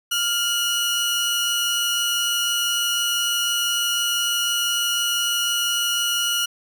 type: tone pair together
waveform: sawtooth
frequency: 1400 / 2926 Hz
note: F6 / F#7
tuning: +4 / -20 cents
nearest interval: octave + minor second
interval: 1276 cents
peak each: -22 / -18 dBFS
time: 0.11-6.46 s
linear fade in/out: 10 ms
effects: none